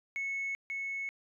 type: tone with echo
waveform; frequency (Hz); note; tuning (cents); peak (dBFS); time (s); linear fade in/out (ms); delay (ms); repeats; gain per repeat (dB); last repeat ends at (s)
sine; 2200; C#7; -14; -31; 0.16-0.55; 0; 540; 1; -2; 1.09
effects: tanh soft clip ceiling -30 dBFS